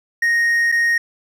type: tone with dropouts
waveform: triangle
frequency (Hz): 1864.7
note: A#6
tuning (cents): 0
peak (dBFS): -12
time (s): 0.22-0.98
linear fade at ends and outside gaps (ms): 5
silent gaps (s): 0.718-0.722
effects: none